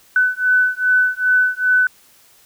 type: beating tone pair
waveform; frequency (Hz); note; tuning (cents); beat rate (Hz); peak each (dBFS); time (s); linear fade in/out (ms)
sine; 1501 / 1503.5; F#6 / F#6; +24 / +27; 2.5; -16; 0.16-1.87; 2
effects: white hiss -51 dBFS RMS until 2.45 s